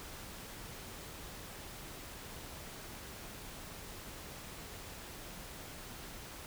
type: silence
effects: pink hiss -48 dBFS RMS until 6.46 s